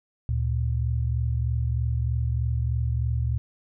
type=tone pair together; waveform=sine; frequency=73.3 / 116.51 Hz; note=D2 / A#2; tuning=-3 / 0 cents; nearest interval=minor sixth; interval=803 cents; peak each=-25 dBFS; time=0.29-3.38 s; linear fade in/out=0 ms; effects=none